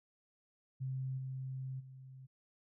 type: tone with level steps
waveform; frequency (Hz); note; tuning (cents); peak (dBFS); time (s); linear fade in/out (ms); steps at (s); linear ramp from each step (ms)
sine; 131.5; C3; +9; -36 / -39 / -50; 0.8-2.27; 20; 1.17 / 1.79; 20
effects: none